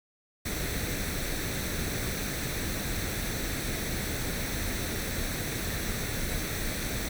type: noise with comb filter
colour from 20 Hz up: pink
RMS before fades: -32 dBFS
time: 0.45-7.09 s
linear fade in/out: 10 ms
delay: 0.5 ms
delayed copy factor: +0.55
effects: none